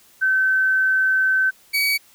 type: tone pair in turn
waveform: sine / 30% pulse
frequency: 1535 / 2266 Hz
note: G6 / C#7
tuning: -37 / +37 cents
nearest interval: perfect fifth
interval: 674 cents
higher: second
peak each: -15 dBFS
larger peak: neither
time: 0.21-1.51 / 1.73-1.98 s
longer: first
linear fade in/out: 20 ms
effects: white hiss -53 dBFS RMS until 2.14 s